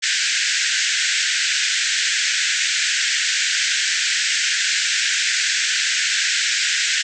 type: band-pass noise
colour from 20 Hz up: pink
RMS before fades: -20 dBFS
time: 0.02-7.03 s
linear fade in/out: 20 ms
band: 1500 to 7900 Hz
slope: 96 dB/octave
effects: none